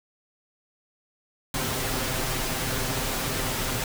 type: noise with comb filter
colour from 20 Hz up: pink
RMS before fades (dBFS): -28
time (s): 1.54-3.84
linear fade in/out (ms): 2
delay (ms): 7.7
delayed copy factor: +0.55
effects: none